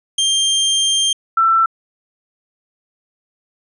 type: tone pair in turn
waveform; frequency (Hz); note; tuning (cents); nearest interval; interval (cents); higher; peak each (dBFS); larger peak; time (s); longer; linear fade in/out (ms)
sawtooth / sine; 3180 / 1337; G7 / E6; +24 / +24; octave + minor third; 1500; first; -10; neither; 0.18-1.13 / 1.37-1.66; first; 5
effects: resampled to 24000 Hz